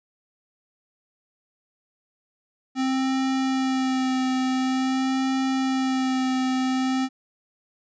square tone with vibrato, 261.6 Hz, C4, in tune, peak -22 dBFS, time 2.75-7.09 s, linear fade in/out 50 ms, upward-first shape sine, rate 0.47 Hz, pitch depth 19 cents each way, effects resampled to 16000 Hz

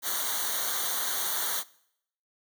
white noise with comb filter, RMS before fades -30 dBFS, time 0.02-1.64 s, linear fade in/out 50 ms, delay 0.39 ms, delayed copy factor -1, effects noise-tail reverb RT60 0.7 s tail -21 dB re dry

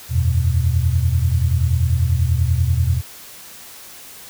sine chord, E suspended second, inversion none, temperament just, 82.41 / 92.71 / 123.61 Hz, E2 / F#2 / B2, 0 / +4 / +2 cents, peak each -17 / -20 / -19 dBFS, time 0.09-3.02 s, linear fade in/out 50 ms, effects white hiss -39 dBFS RMS until 4.29 s

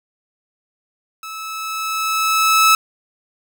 sawtooth tone with level ramp, 1303 Hz, E6, 20 cents flat, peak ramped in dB -26 to -5 dBFS, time 1.23-2.75 s, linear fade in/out 2 ms, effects none

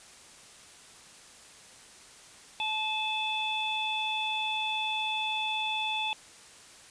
harmonic tone, 867 Hz, A5, 26 cents flat, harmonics 1 / 3 / 4, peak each -33 / -33 / -33 dBFS, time 2.6-6.13 s, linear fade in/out 0 ms, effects white hiss -52 dBFS RMS until 6.9 s + resampled to 22050 Hz

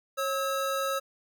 square tone pair together, 544 / 1292.5 Hz, C#5 / E6, -33 / -34 cents, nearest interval octave + minor third, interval 1499 cents, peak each -31 / -31 dBFS, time 0.17-1 s, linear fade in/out 20 ms, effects none

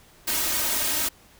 white noise with comb filter, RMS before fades -25 dBFS, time 0.27-1.09 s, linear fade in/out 10 ms, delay 3.2 ms, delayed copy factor +0.7, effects pink hiss -54 dBFS RMS until 1.39 s

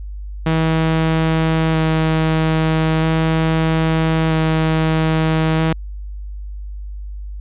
sawtooth tone with vibrato, 160 Hz, D#3, 49 cents sharp, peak -10 dBFS, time 0.46-5.73 s, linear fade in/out 5 ms, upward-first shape square, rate 0.39 Hz, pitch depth 9 cents each way, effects added 50 Hz sine -26 dBFS peak until 7.4 s + resampled to 8000 Hz

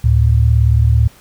sine tone pair together, 73.8 / 111.89 Hz, D2 / A2, +9 / +29 cents, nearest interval perfect fifth, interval 720 cents, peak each -11 dBFS, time 0.04-1.08 s, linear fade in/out 5 ms, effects pink hiss -45 dBFS RMS until 1.2 s

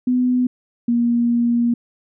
sine tone pair in turn, 250.1 / 237.1 Hz, B3 / A#3, +22 / +30 cents, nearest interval minor second, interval 92 cents, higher first, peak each -14 dBFS, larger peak neither, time 0.07-0.47 / 0.88-1.74 s, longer second, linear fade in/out 5 ms, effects none

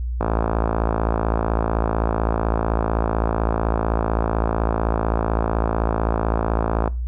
click train, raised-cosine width 1 ms, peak -6 dBFS, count 373, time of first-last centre 0.21-6.877 s, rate 55.8 Hz, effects noise-tail reverb RT60 0.3 s tail -21 dB re dry + added 60 Hz sine -22 dBFS peak until 7.07 s

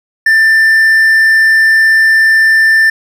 triangle tone, 1781 Hz, A6, 21 cents sharp, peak -3 dBFS, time 0.26-2.9 s, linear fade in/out 5 ms, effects none

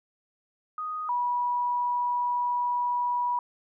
sine tone pair in turn, 1244.5 / 973.8 Hz, D#6 / B5, 0 / -25 cents, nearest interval major third, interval 425 cents, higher first, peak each -30 / -24 dBFS, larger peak second, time 0.78-1.09 / 1.09-3.39 s, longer second, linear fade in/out 2 ms, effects none

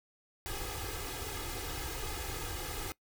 pink noise with comb filter, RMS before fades -39 dBFS, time 0.46-2.92 s, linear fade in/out 0 ms, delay 2.4 ms, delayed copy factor +0.95, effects noise-tail reverb RT60 0.1 s tail -21 dB re dry

